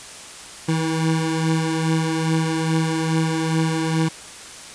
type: beating tone pair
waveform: 25% pulse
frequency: 160.4 / 162.8 Hz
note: E3 / E3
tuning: -47 / -21 cents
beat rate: 2.4 Hz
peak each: -16 / -22 dBFS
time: 0.68-4.09 s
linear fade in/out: 10 ms
effects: white hiss -38 dBFS RMS until 4.74 s + resampled to 22050 Hz